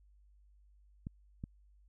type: clicks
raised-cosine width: 5 ms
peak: -28 dBFS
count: 2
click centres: 1.069 / 1.439 s
effects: added 50 Hz sine -61 dBFS peak until 1.88 s